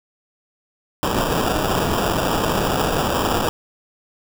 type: noise with sample-and-hold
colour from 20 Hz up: white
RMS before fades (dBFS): -20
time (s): 1.03-3.49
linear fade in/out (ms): 0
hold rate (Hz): 2100
effects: none